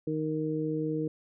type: harmonic tone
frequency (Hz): 155.5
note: D#3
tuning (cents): -1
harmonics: 1 / 2 / 3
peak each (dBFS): -34 / -31 / -33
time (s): 0.07-1.08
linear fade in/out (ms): 5
effects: none